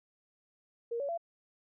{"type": "tone with pitch steps", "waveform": "sine", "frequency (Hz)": [468.2, 563.3, 677.6], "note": ["A#4", "C#5", "E5"], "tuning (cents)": [8, 28, 48], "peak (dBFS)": -32, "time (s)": [0.91, 1.177], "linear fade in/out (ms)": 10, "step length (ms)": 89, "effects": []}